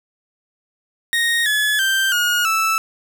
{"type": "tone with pitch steps", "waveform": "30% pulse", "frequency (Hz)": [1863, 1708.4, 1566.6, 1436.6, 1317.3], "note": ["A#6", "G#6", "G6", "F6", "E6"], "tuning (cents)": [-2, 48, -2, 48, -2], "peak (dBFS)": -13, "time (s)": [1.13, 2.78], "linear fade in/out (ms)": 0, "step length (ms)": 330, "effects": []}